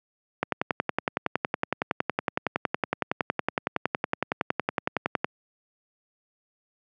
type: click train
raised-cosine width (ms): 0.5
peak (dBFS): -8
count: 53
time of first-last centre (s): 0.43-5.245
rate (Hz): 10.8
effects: high-pass 150 Hz 12 dB/octave